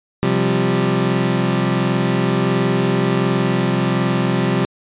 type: chord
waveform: 25% pulse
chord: C suspended fourth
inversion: none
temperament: equal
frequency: 130.81 / 174.61 / 196 Hz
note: C3 / F3 / G3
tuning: 0 / 0 / 0 cents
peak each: -16 dBFS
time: 0.23-4.65 s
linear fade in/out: 0 ms
effects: resampled to 8000 Hz